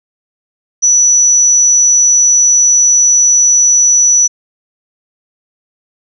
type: tone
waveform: sine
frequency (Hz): 5920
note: F#8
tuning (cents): 0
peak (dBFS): -5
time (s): 0.82-4.28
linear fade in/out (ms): 20
effects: none